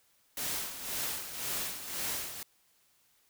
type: noise with tremolo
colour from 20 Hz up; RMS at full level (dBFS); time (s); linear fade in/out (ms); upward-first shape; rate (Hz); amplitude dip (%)
white; -34; 0.37-2.43; 2; sine; 1.9; 65
effects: white hiss -69 dBFS RMS until 3.29 s